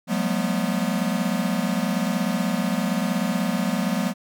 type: tone cluster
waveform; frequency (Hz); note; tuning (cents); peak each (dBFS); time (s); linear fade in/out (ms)
square; 177.7 / 193.5 / 214.5 / 244; F3 / G3 / A3 / B3; +30 / -22 / -44 / -21; -28; 0.07-4.14; 50
effects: none